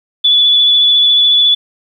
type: tone with vibrato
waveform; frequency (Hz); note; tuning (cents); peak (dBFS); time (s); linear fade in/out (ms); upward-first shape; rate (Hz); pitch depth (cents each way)
sine; 3442; A7; -39; -6; 0.24-1.55; 10; sine; 14; 15
effects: 8-bit